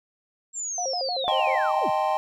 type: linear sweep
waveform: sine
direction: down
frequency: 7510 to 55.1 Hz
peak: -28 dBFS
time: 0.53-1.91 s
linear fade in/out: 50 ms
type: tone with vibrato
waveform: sine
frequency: 618 Hz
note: D#5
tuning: 12 cents flat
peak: -27 dBFS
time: 0.78-1.59 s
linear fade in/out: 2 ms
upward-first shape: square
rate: 6.5 Hz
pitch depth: 260 cents each way
type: chord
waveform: triangle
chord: A half-diminished seventh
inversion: second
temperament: equal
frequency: 622.3 / 784 / 880 / 1046.5 Hz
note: Eb5 / G5 / A5 / C6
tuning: 0 / 0 / 0 / 0 cents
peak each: -25 / -23 / -27 / -27 dBFS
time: 1.28-2.17 s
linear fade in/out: 0 ms
effects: none